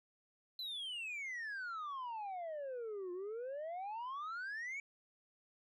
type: exponential two-way sweep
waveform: sine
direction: down then up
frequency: 4091 to 349.4 to 2296 Hz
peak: -38 dBFS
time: 0.59-4.8 s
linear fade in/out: 2 ms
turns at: 3.12 s
effects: tanh soft clip ceiling -40 dBFS